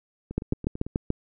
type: two click trains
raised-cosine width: 3 ms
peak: -11 / -22 dBFS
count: 6 / 6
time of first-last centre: 0.38-1.104 / 0.31-0.866 s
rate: 6.91 / 9 Hz
effects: none